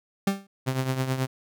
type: tone with exponential decay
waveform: 40% pulse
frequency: 196.6 Hz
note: G3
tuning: 5 cents sharp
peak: -17 dBFS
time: 0.27-0.47 s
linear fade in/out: 5 ms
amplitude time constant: 43 ms
type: tone with tremolo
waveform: sawtooth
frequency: 130.9 Hz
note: C3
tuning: 1 cent sharp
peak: -18 dBFS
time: 0.66-1.27 s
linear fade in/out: 20 ms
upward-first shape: triangle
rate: 9.3 Hz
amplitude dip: 70%
effects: none